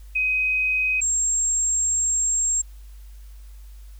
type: tone pair in turn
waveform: sine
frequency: 2518 / 7483 Hz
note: D#7 / A#8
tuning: +20 / +6 cents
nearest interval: octave + perfect fifth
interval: 1886 cents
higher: second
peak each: -19 dBFS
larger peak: neither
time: 0.15-1.01 / 1.01-2.62 s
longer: second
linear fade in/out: 10 ms
effects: added 50 Hz sine -39 dBFS peak until 3.99 s + white hiss -58 dBFS RMS until 3.99 s